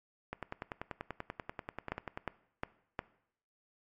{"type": "two click trains", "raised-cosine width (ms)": 0.5, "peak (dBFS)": [-23, -19], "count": [20, 4], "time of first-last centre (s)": [[0.33, 2.175], [1.92, 2.991]], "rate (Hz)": [10.3, 2.8], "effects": ["noise-tail reverb RT60 0.7 s tail -19 dB re dry", "MP3 48 kbps"]}